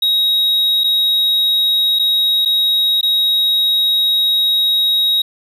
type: tone with dropouts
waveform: triangle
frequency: 3795 Hz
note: A#7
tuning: 30 cents sharp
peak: -10 dBFS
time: 0.02-5.22 s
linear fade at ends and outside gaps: 5 ms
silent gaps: 0.837-0.841 / 1.989-1.994 / 2.451-2.457 / 3.012-3.029 s
effects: none